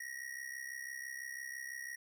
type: ring-modulated tone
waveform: square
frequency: 1893 Hz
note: A#6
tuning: 26 cents sharp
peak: -40 dBFS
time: 0-1.96 s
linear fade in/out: 5 ms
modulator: 33 Hz
effects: none